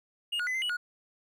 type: tone with pitch steps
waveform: triangle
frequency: 2849 / 1449 / 2015 / 2077 / 2934 / 1447 Hz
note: F7 / F#6 / B6 / C7 / F#7 / F#6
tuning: +34 / -37 / +34 / -13 / -15 / -39 cents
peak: -27 dBFS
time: 0.32-0.77 s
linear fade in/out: 10 ms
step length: 75 ms
effects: none